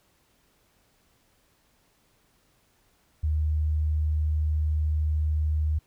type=tone; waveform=sine; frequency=76.7 Hz; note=D#2; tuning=24 cents flat; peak=-22 dBFS; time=3.23-5.79 s; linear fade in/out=10 ms; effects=pink hiss -66 dBFS RMS until 5.86 s